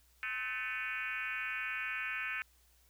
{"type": "tone with frequency modulation", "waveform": "sine", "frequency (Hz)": 2000, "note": "B6", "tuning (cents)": 21, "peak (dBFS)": -35, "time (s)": [0.23, 2.42], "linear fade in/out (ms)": 0, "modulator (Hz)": 236, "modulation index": 2.7, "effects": ["added 60 Hz sine -67 dBFS peak until 2.89 s", "white hiss -69 dBFS RMS until 2.89 s"]}